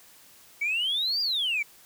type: exponential two-way sweep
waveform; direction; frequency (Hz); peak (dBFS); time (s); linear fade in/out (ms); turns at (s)
sine; up then down; 2230 to 4882 to 2230; -23; 0.61-1.63; 10; 1.21
effects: tanh soft clip ceiling -21 dBFS + white hiss -54 dBFS RMS until 1.85 s